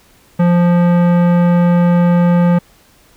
sine tone with tanh clipping, 174.5 Hz, F3, 1 cent flat, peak -10 dBFS, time 0.39-2.59 s, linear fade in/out 10 ms, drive 17 dB, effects pink hiss -49 dBFS RMS until 3.16 s

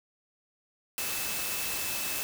sine tone in noise, 2617 Hz, E7, 13 cents flat, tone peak -40 dBFS, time 0.98-2.23 s, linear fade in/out 0 ms, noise white, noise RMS -33 dBFS, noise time 0.98-2.23 s, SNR -10 dB, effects none

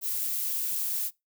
violet noise, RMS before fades -30 dBFS, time 0.01-1.11 s, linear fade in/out 50 ms, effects noise-tail reverb RT60 0.2 s tail -23 dB re dry

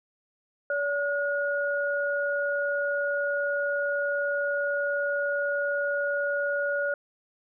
sine tone pair together, 572 / 1441.3 Hz, D5 / F#6, -46 / -46 cents, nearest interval octave + major third, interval 1600 cents, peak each -27 / -28 dBFS, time 0.7-6.94 s, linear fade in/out 2 ms, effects none

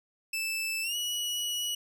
sawtooth tone with pitch glide, 2637 to 2926 Hz, E7 to F#7, 0 to -20 cents, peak -27 dBFS, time 0.33-1.75 s, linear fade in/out 5 ms, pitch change +180 cents, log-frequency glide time 0.82-0.96 s, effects none

